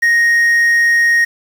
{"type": "tone with quantisation", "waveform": "triangle", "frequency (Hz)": 1868, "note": "A#6", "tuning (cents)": 3, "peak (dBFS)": -7, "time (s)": [0.02, 1.25], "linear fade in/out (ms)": 10, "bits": 6, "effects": []}